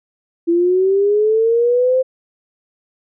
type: linear sweep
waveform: sine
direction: up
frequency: 334.2 to 523.3 Hz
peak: -11 dBFS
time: 0.47-2.03 s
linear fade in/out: 20 ms
effects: none